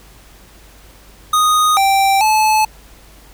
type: tone with pitch steps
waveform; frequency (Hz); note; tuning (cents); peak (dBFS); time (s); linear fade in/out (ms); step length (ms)
square; 1242 / 782 / 865; D#6 / G5 / A5; -3 / -4 / -30; -11; 1.33-2.65; 5; 440
effects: added 50 Hz sine -43 dBFS peak until 3.33 s + pink hiss -45 dBFS RMS until 3.33 s